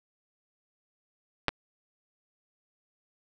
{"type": "clicks", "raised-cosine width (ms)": 0.3, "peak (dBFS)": [-7, -18], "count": 2, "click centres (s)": [1.483, 1.49], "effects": []}